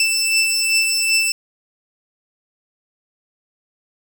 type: beating tone pair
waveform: 20% pulse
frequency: 2654 / 2656.6 Hz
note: E7 / E7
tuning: +11 / +13 cents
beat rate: 2.6 Hz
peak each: -12 / -17 dBFS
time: 0-1.32 s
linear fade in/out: 2 ms
effects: 7-bit